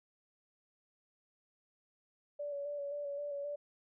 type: tone with vibrato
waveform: sine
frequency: 574 Hz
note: D5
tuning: 40 cents flat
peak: -37 dBFS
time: 2.39-3.56 s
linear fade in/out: 10 ms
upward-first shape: square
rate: 3.8 Hz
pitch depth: 23 cents each way
effects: none